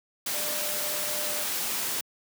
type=tone in noise; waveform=sine; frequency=597 Hz; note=D5; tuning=28 cents sharp; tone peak=-38 dBFS; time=0.34-1.44 s; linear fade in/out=5 ms; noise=white; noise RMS=-30 dBFS; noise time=0.26-2.01 s; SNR=-11 dB; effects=high-pass 150 Hz 12 dB/octave